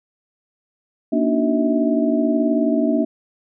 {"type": "tone cluster", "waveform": "sine", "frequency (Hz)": [236.5, 289.5, 308.1, 369.1, 645], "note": ["A#3", "D4", "D#4", "F#4", "E5"], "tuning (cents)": [25, -25, -17, -4, -38], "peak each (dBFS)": [-20, -19, -25, -26, -23], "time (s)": [1.12, 3.05], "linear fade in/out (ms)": 10, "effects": []}